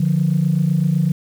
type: tone pair together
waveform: sine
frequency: 147.6 / 175.53 Hz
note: D3 / F3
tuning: +9 / +9 cents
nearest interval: minor third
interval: 300 cents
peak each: -16 dBFS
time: 0-1.12 s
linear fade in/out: 5 ms
effects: tanh soft clip ceiling -8 dBFS + 7-bit